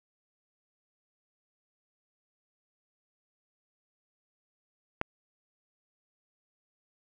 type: click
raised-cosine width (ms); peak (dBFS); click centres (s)
0.5; -13; 5.014
effects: none